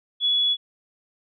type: tone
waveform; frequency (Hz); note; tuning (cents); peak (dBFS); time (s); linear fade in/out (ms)
sine; 3392; G#7; +36; -18; 0.2-0.57; 50
effects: none